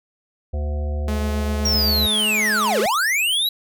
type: harmonic tone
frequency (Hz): 73.7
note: D2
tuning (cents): +7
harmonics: 1 / 3 / 5 / 7 / 9 / 10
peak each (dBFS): -21 / -37 / -40 / -35 / -40 / -43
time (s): 0.53-2.07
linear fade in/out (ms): 10
type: tone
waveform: sawtooth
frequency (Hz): 213.2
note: G#3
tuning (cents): +46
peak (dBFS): -21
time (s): 1.08-2.86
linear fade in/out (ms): 0
type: linear two-way sweep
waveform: square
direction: down then up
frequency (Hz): 5680 to 370 to 3979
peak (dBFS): -18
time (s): 1.65-3.49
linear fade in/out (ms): 5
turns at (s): 2.8
effects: none